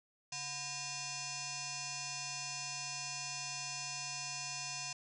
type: tone with frequency modulation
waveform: sine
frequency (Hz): 140.4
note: C#3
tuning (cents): +22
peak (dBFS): -39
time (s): 0.32-4.93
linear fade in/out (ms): 5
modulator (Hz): 865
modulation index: 8
effects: none